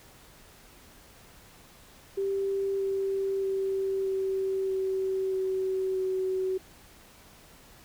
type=tone with pitch steps; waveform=sine; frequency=392 / 389.3 / 386.6 / 383.9 / 381.3 / 378.6 / 376 Hz; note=G4 / G4 / G4 / G4 / G4 / F#4 / F#4; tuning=0 / -12 / -24 / -36 / -48 / +40 / +28 cents; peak=-26 dBFS; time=2.17-6.58 s; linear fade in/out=10 ms; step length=630 ms; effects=pink hiss -54 dBFS RMS until 7.84 s